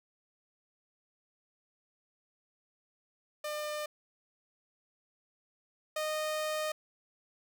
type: tone pair in turn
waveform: sawtooth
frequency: 601 / 616.8 Hz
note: D5 / D#5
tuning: +40 / -15 cents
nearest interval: unison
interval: 45 cents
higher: second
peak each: -31 / -28 dBFS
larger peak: second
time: 3.44-3.86 / 5.96-6.72 s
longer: second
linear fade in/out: 5 ms
effects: none